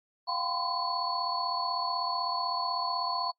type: tone cluster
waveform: sine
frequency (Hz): 700 / 779 / 1010 / 1046 / 4410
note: F5 / G5 / B5 / C6 / C#8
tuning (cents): +4 / -11 / +39 / -1 / -10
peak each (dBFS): -36 / -38 / -32 / -38 / -34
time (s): 0.27-3.32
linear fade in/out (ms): 20
effects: noise-tail reverb RT60 0.1 s tail -24 dB re dry + MP3 32 kbps